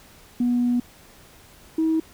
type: tone pair in turn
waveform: sine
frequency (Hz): 243.5 / 320.4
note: B3 / E4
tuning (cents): -24 / -49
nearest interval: perfect fourth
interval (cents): 475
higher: second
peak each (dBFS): -17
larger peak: neither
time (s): 0.4-0.8 / 1.78-2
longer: first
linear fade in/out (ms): 5
effects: tanh soft clip ceiling -14 dBFS + pink hiss -50 dBFS RMS until 2.13 s